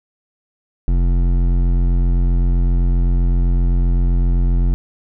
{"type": "tone with hard clipping", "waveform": "sine", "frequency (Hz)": 43.87, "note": "F1", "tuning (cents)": 9, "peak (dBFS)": -14, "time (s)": [0.88, 4.74], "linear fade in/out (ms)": 0, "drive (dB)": 12, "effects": []}